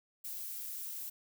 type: noise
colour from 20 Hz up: violet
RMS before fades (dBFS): -42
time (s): 0.24-1.1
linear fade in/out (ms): 10
effects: none